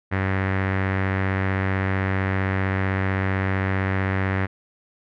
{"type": "tone with low-pass filter", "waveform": "sawtooth", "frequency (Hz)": 95.6, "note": "G2", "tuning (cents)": -43, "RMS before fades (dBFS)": -23, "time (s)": [0.11, 4.47], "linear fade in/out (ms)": 20, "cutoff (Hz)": 1900, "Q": 3.6, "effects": []}